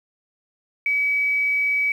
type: tone with quantisation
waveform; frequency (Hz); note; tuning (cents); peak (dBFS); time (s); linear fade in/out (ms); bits
sine; 2279; C#7; +47; -18; 0.86-1.92; 2; 8
effects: none